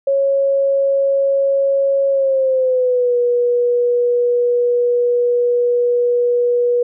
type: tone with pitch glide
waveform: sine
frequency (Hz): 550 to 484.4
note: C#5 to B4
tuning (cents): -14 to -34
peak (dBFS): -12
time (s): 0.07-6.83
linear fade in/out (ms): 5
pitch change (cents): -220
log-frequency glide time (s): 2.1-3.17
effects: none